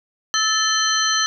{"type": "tone cluster", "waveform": "sine", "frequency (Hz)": [1302, 1756, 3091, 4164, 6060], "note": ["E6", "A6", "G7", "C8", "F#8"], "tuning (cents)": [-22, -4, -25, -9, 40], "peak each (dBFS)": -23, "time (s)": [0.34, 1.26], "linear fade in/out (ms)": 0, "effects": []}